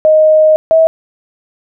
sine tone pair in turn, 622.3 / 646.4 Hz, D#5 / E5, 0 / -34 cents, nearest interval minor second, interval 66 cents, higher second, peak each -4 dBFS, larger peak neither, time 0.05-0.56 / 0.71-0.87 s, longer first, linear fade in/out 0 ms, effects none

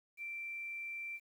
sine tone with quantisation, 2349 Hz, D7, in tune, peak -40 dBFS, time 0.17-1.2 s, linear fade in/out 50 ms, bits 11, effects none

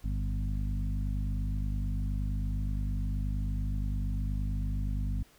harmonic tone with a mistuned harmonic, 50.5 Hz, G#1, 48 cents flat, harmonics 1 / 2 / 3 / 4 / 5, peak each -30 / -36 / -40 / -42 / -44 dBFS, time 0.04-5.23 s, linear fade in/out 5 ms, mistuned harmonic 2, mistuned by -32 cents, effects pink hiss -61 dBFS RMS until 5.38 s

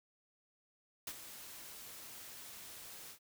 white noise with ADSR envelope, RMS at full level -41 dBFS, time 1.07-3.19 s, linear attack 4 ms, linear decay 54 ms, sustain -10 dB, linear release 88 ms, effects none

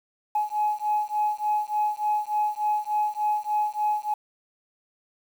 sine beating tone pair, 842 / 845.4 Hz, G#5 / G#5, +24 / +31 cents, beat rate 3.4 Hz, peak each -25 / -25 dBFS, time 0.35-4.14 s, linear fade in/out 5 ms, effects tanh soft clip ceiling -16 dBFS + 8-bit

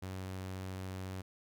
sawtooth tone, 94 Hz, F#2, 28 cents sharp, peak -36 dBFS, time 0.02-1.22 s, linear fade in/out 10 ms, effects none

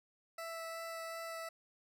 20% pulse tone with vibrato, 659 Hz, E5, 1 cent flat, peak -37 dBFS, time 0.38-1.49 s, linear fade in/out 5 ms, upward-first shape sine, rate 2.7 Hz, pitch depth 8 cents each way, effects none

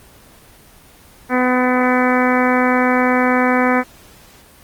harmonic tone, 251.6 Hz, B3, 32 cents sharp, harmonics 1 / 2 / 3 / 4 / 5 / 6 / 7 / 8 / 9, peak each -16 / -19 / -21 / -22 / -23 / -24 / -24 / -25 / -26 dBFS, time 1.29-3.84 s, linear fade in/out 50 ms, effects pink hiss -45 dBFS RMS until 4.63 s + Opus 24 kbps

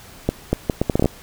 accelerating click train, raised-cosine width 2 ms, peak -3 dBFS, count 10, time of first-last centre 0.29-1.058 s, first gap 240 ms, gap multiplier 0.7, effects pink hiss -43 dBFS RMS until 1.22 s

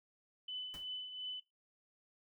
sine tone with tremolo, 3008 Hz, F#7, 28 cents sharp, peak -38 dBFS, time 0.48-1.4 s, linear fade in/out 5 ms, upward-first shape triangle, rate 2.8 Hz, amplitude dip 60%
pink noise with exponential decay, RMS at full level -49 dBFS, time 0.74-0.91 s, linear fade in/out 0 ms, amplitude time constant 35 ms
effects noise-tail reverb RT60 0.2 s tail -18 dB re dry

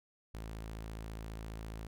sawtooth tone, 54.7 Hz, A1, 9 cents flat, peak -38 dBFS, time 0.34-1.87 s, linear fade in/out 5 ms, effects none

